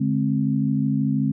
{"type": "tone cluster", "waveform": "sine", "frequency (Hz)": [145.3, 211, 264.2], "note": ["D3", "G#3", "C4"], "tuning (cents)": [-18, 28, 17], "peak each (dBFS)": -23, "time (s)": [0, 1.32], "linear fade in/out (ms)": 10, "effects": []}